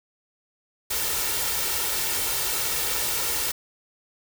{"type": "noise with comb filter", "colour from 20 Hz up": "white", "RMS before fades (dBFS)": -26, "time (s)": [0.9, 3.52], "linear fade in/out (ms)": 10, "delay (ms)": 2.2, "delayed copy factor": 0.5, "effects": []}